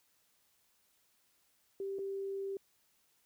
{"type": "tone with dropouts", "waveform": "sine", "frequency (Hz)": 391.7, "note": "G4", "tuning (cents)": -1, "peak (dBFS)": -36, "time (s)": [1.8, 2.57], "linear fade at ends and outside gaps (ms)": 2, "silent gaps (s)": [1.986, 1.99], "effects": ["white hiss -73 dBFS RMS until 3.25 s"]}